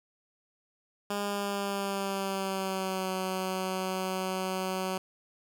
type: tone with pitch glide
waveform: 10% pulse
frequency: 203.3 to 187.51 Hz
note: G#3 to F#3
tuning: -37 to +23 cents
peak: -22 dBFS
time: 1.1-4.98 s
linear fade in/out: 5 ms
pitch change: -140 cents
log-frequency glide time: 1.22-3.11 s
effects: none